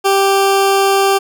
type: tone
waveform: 20% pulse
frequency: 392 Hz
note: G4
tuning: in tune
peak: -5 dBFS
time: 0.04-1.19 s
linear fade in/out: 20 ms
effects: none